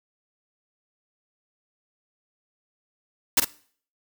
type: noise with echo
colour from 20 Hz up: white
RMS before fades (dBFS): -17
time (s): 3.37-3.4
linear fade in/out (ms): 5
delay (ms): 47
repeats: 1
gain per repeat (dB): -6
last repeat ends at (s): 3.447
effects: noise-tail reverb RT60 0.5 s tail -20 dB re dry